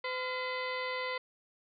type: harmonic tone with a mistuned harmonic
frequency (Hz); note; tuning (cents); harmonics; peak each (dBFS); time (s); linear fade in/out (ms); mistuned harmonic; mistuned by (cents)
509; C5; -48; 1 / 2 / 3 / 4 / 5 / 6 / 7 / 8 / 9; -38 / -39 / -46 / -38 / -49 / -49 / -49 / -49 / -50; 0.04-1.18; 5; 3; -150
effects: none